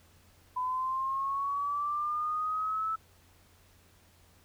sine linear sweep, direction up, 1000 to 1315 Hz, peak -29 dBFS, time 0.56-2.96 s, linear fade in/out 10 ms, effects added 87 Hz sine -63 dBFS peak until 4.44 s + pink hiss -63 dBFS RMS until 4.44 s

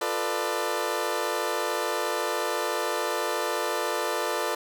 20% pulse chord, B half-diminished seventh, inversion second, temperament equal with one note detuned, 349.2 / 440 / 493.9 / 596.2 Hz, F4 / A4 / B4 / D5, 0 / 0 / 0 / +26 cents, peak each -29 / -26 / -27 / -26 dBFS, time 0.01-4.55 s, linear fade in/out 5 ms, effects none

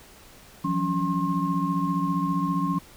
sine tone cluster, 168.6 / 183.6 / 279.8 / 1068 Hz, E3 / F#3 / C#4 / C6, +39 / -13 / +16 / +35 cents, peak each -28 dBFS, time 0.64-2.79 s, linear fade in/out 10 ms, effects pink hiss -50 dBFS RMS until 2.96 s

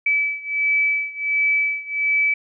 sine beating tone pair, 2300 / 2301.4 Hz, D7 / D7, -37 / -36 cents, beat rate 1.4 Hz, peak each -20 / -22 dBFS, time 0.06-2.34 s, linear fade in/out 5 ms, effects none

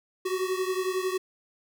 square beating tone pair, 370 / 381 Hz, F#4 / G4, 0 / -49 cents, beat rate 11 Hz, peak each -29 / -32 dBFS, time 0.25-1.18 s, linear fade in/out 10 ms, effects none

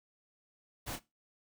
pink noise with echo, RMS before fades -40 dBFS, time 0.86-0.97 s, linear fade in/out 20 ms, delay 27 ms, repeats 1, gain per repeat -7 dB, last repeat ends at 0.997 s, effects noise-tail reverb RT60 0.2 s tail -17 dB re dry

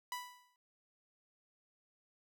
sawtooth tone with exponential decay, 987.8 Hz, B5, in tune, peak -33 dBFS, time 0.12-0.56 s, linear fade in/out 1 ms, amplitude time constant 94 ms, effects none

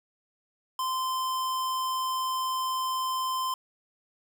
square tone, 1036 Hz, C6, 17 cents flat, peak -28 dBFS, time 0.79-3.54 s, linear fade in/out 2 ms, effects none

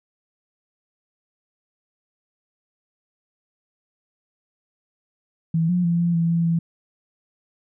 sine tone with pitch steps, 163.7 / 178.3 / 170.3 / 171.6 / 167 / 168.1 / 166.8 Hz, E3 / F3 / F3 / F3 / E3 / E3 / E3, -12 / +36 / -43 / -30 / +23 / +34 / +21 cents, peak -17 dBFS, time 5.54-6.59 s, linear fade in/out 5 ms, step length 150 ms, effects none

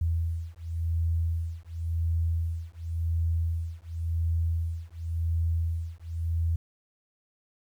sine beating tone pair, 82.41 / 83.33 Hz, E2 / E2, 0 / +19 cents, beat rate 0.92 Hz, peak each -29 dBFS, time 0.01-6.56 s, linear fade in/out 5 ms, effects 10-bit

